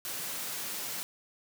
white high-pass noise, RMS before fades -37 dBFS, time 0.05-1.03 s, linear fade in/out 0 ms, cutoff 110 Hz, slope 48 dB/octave, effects none

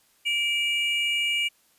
triangle tone pair together, 2331 / 2864 Hz, D7 / F7, -14 / +43 cents, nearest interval major third, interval 357 cents, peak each -24 dBFS, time 0.25-1.49 s, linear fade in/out 20 ms, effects white hiss -63 dBFS RMS until 1.78 s + resampled to 32000 Hz

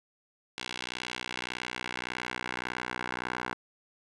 10% pulse tone with band-pass filter sweep, 61.74 Hz, B1, in tune, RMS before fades -37 dBFS, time 0.58-3.54 s, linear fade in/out 0 ms, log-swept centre 3300 to 1400 Hz, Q 1.3, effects resampled to 24000 Hz + 10-bit

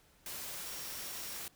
sine tone in noise, 5588 Hz, F8, in tune, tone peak -51 dBFS, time 0.66-1.38 s, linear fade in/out 2 ms, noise white, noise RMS -43 dBFS, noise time 0.26-1.48 s, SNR -11 dB, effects pink hiss -66 dBFS RMS until 1.55 s

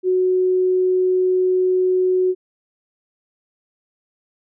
sine tone, 368.9 Hz, F#4, 5 cents flat, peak -14 dBFS, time 0.03-2.35 s, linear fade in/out 50 ms, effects none

